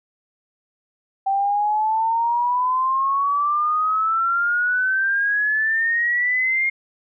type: exponential sweep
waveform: sine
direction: up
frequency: 776 to 2139 Hz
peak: -17 dBFS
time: 1.26-6.7 s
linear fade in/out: 10 ms
effects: none